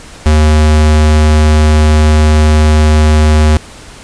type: tone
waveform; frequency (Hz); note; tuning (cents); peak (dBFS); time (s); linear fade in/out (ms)
square; 76.7; D#2; -24; -5; 0.26-3.57; 0
effects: pink hiss -33 dBFS RMS until 4.03 s + resampled to 22050 Hz